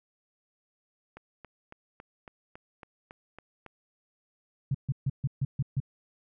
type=click train; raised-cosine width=0.5 ms; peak=-30 dBFS; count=10; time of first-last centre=1.17-3.663 s; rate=3.61 Hz
type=tone bursts; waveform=sine; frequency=135.2 Hz; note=C#3; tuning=43 cents flat; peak=-24 dBFS; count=7; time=4.71-5.802 s; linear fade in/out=5 ms; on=36 ms; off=140 ms
effects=none